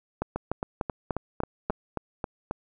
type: two click trains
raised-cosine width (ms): 1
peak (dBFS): -15 / -13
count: 9 / 6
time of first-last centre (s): 0.36-2.511 / 0.22-1.699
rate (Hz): 3.72 / 3.38
effects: none